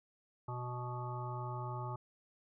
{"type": "harmonic tone", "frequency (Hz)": 123.47, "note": "B2", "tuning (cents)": 0, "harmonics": [1, 3, 5, 7, 9, 10], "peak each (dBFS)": [-40, -49, -51, -45, -48, -50], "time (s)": [0.48, 1.96], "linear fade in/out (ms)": 5, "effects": []}